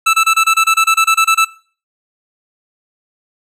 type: tone bursts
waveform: 25% pulse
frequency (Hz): 1318.5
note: E6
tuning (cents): 0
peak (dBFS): -4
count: 14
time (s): 0.06-1.449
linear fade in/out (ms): 10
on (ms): 76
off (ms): 25
effects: noise-tail reverb RT60 0.4 s tail -19 dB re dry + low-pass 12000 Hz 12 dB/octave

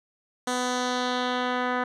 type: tone with low-pass filter sweep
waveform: 10% pulse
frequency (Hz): 249.5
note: B3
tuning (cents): +18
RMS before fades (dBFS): -27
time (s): 0.47-1.84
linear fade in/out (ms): 5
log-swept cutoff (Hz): 8400 to 1900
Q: 1.6
effects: none

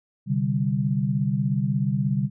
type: chord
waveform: sine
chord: C suspended second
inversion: none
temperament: equal with one note detuned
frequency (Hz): 130.21 / 146.83 / 196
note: C3 / D3 / G3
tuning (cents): -8 / 0 / 0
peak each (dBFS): -25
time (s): 0.26-2.3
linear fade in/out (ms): 50
effects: none

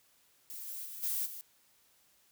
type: noise with level steps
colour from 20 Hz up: violet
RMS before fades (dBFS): -44 / -42 / -45 / -34 / -45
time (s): 0.5-1.41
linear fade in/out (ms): 0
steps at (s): 0.66 / 0.84 / 1.02 / 1.25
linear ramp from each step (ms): 20
effects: white hiss -68 dBFS RMS until 2.31 s

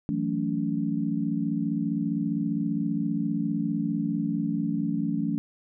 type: chord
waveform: sine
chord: F# minor seventh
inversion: third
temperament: equal with one note detuned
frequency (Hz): 164.81 / 185 / 220 / 284.5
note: E3 / F#3 / A3 / C#4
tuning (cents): 0 / 0 / 0 / +45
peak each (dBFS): -31 / -32 / -29 / -29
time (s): 0.09-5.38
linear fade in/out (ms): 0
effects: none

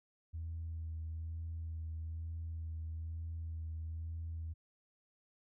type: tone with vibrato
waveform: sine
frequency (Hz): 81.3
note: E2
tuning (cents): -23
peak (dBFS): -38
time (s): 0.33-4.54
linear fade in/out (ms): 20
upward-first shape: sine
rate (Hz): 1.1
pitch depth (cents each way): 20
effects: tanh soft clip ceiling -35 dBFS

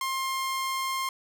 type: tone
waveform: sawtooth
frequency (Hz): 1061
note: C6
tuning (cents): +24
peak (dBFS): -24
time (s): 0.01-1.09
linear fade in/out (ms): 2
effects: none

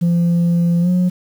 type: tone with pitch glide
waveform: sine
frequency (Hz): 171.6 to 180.44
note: F3 to F#3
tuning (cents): -30 to -43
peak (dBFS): -9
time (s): 0.01-1.1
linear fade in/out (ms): 20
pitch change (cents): +87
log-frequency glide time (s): 0.81-0.89
effects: tanh soft clip ceiling -11 dBFS + 7-bit

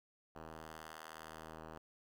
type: ring-modulated tone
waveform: 5% pulse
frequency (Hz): 79.4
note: D#2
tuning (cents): +36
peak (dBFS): -35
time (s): 0.35-1.78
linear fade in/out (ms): 5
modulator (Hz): 715
effects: none

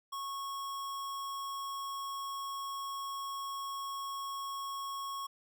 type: tone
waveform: square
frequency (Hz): 1100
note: C#6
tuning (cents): -14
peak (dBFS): -38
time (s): 0.12-5.27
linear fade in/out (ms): 10
effects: none

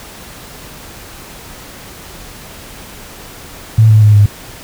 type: tone with pitch steps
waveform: sine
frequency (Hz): 110.7 / 108.05 / 105.46 / 102.93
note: A2 / A2 / G#2 / G#2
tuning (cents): +11 / -31 / +27 / -15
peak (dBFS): -3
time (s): 3.78-4.26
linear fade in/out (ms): 5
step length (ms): 120
effects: pink hiss -33 dBFS RMS until 4.63 s

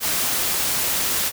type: noise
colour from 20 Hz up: white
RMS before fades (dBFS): -22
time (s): 0-1.32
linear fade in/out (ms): 50
effects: none

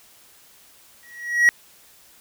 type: tone with exponential growth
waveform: triangle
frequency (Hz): 1911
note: A#6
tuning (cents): +43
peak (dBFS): -7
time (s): 1.03-1.49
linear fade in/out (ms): 0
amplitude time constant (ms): 98
effects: white hiss -52 dBFS RMS until 2.2 s

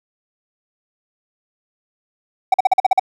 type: tone bursts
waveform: triangle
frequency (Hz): 760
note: F#5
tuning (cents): +46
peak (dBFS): -6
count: 8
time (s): 2.52-2.996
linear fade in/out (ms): 5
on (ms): 21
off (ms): 44
effects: none

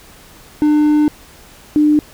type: tone pair in turn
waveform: triangle / sine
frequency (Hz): 300 / 300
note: D4 / D4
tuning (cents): +37 / +37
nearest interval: unison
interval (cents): 0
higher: neither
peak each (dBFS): -7 / -8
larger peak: first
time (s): 0.62-1.08 / 1.76-1.99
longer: first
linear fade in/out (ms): 0
effects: pink hiss -42 dBFS RMS until 2.13 s

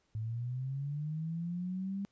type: linear sweep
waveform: sine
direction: up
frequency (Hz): 107.1 to 200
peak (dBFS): -34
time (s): 0.15-2.05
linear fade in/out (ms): 0
effects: pink hiss -75 dBFS RMS until 2.11 s + resampled to 16000 Hz

